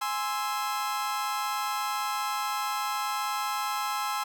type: chord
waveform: 40% pulse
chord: Ab augmented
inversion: none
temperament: equal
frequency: 830.6 / 1046.5 / 1318.5 Hz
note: Ab5 / C6 / E6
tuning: 0 / 0 / 0 cents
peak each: -32 dBFS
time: 0.01-4.24 s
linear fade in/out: 10 ms
effects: none